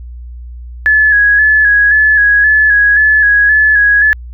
sine tone with vibrato, 1693 Hz, G#6, 33 cents sharp, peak -5 dBFS, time 0.86-4.13 s, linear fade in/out 0 ms, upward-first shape square, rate 1.9 Hz, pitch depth 31 cents each way, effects added 60 Hz sine -25 dBFS peak until 4.33 s

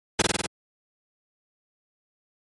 pink noise with echo, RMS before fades -18 dBFS, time 0.19-0.22 s, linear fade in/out 5 ms, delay 49 ms, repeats 5, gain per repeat -2 dB, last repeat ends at 0.465 s, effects high-pass 80 Hz 12 dB/octave + MP3 48 kbps

